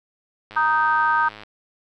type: click train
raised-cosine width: 0.3 ms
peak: -23 dBFS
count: 99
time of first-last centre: 0.51-1.435 s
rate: 106 Hz
type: harmonic tone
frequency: 311.1 Hz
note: D#4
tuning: in tune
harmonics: 3 / 4 / 5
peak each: -20 / -21 / -21 dBFS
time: 0.56-1.29 s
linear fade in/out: 10 ms
effects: none